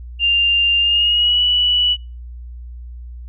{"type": "tone with pitch glide", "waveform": "sine", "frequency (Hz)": [2794, 2950], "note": ["F7", "F#7"], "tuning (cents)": [0, -6], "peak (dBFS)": -12, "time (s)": [0.19, 1.97], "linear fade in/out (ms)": 50, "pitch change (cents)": 94, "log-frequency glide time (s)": [0.79, 1.42], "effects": ["noise-tail reverb RT60 0.3 s tail -26 dB re dry", "added 60 Hz sine -30 dBFS peak until 3.28 s"]}